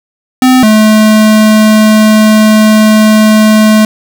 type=tone pair in turn; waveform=square; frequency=256.5 / 215.7 Hz; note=C4 / A3; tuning=-34 / -34 cents; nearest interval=minor third; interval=300 cents; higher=first; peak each=-3 dBFS; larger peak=neither; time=0.42-0.63 / 0.63-3.85 s; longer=second; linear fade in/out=2 ms; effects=none